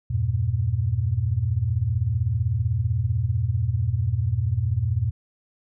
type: chord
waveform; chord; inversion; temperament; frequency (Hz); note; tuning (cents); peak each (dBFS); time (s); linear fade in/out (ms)
sine; E diminished; none; equal with one note detuned; 82.41 / 98 / 118.3; E2 / G2 / Bb2; 0 / 0 / +26; -27 / -25 / -23; 0.1-5.11; 10
effects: none